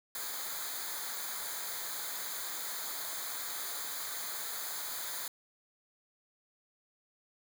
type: noise with comb filter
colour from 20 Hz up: white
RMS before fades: -39 dBFS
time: 0.15-5.28 s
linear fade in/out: 2 ms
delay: 0.36 ms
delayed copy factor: -0.85
effects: none